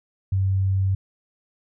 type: tone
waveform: sine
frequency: 96 Hz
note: G2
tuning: 36 cents flat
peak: -18 dBFS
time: 0.32-0.95 s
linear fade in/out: 5 ms
effects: none